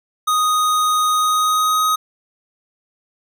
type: tone with pitch glide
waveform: square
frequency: 1244.5 to 1256.8 Hz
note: D#6 to D#6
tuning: 0 to +17 cents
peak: -15 dBFS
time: 0.27-1.96 s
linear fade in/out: 10 ms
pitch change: +17 cents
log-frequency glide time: 1.09-1.84 s
effects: none